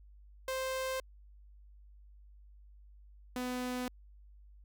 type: tone pair in turn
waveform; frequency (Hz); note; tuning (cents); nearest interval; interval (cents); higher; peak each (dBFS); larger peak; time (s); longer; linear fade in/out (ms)
sawtooth; 523.3 / 250.1; C5 / B3; 0 / +22; octave + minor second; 1278; first; -30 / -31; first; 0.48-1 / 3.36-3.88; neither; 2
effects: added 50 Hz sine -54 dBFS peak until 4.64 s